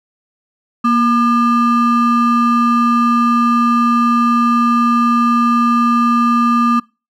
triangle ring-modulated tone, 720 Hz, F#5, 47 cents flat, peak -5 dBFS, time 0.84-6.8 s, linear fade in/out 10 ms, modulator 484 Hz, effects noise-tail reverb RT60 0.3 s tail -25 dB re dry

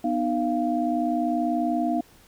sine tone cluster, 247.8 / 308 / 693 Hz, B3 / D#4 / F5, +6 / -17 / -14 cents, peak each -26 dBFS, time 0.04-2.01 s, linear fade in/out 5 ms, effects pink hiss -55 dBFS RMS until 2.27 s

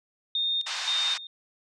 sine tone with tremolo, 3662 Hz, A#7, 32 cents flat, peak -24 dBFS, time 0.35-1.27 s, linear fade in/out 2 ms, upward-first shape square, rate 1.9 Hz, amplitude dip 80%
white band-pass noise, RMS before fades -33 dBFS, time 0.66-1.18 s, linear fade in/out 10 ms, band 800 to 5600 Hz, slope 24 dB/octave
effects resampled to 22050 Hz

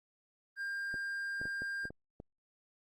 triangle tone, 1600 Hz, G6, 35 cents sharp, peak -34 dBFS, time 0.56-1.9 s, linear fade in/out 50 ms
clicks, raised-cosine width 2 ms, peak -32 dBFS, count 7, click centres 0.942 / 1.415 / 1.455 / 1.62 / 1.854 / 1.905 / 2.201 s
effects Opus 32 kbps

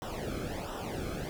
brown noise with flanger, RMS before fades -37 dBFS, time 0.02-1.29 s, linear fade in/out 0 ms, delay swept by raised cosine 0.44 to 1.09 ms, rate 1.4 Hz, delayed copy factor -0.85, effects none

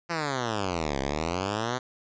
5% pulse exponential two-way sweep, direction down then up, 174.61 to 66 to 130.1 Hz, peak -16 dBFS, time 0.09-1.79 s, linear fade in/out 20 ms, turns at 1 s, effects resampled to 16000 Hz

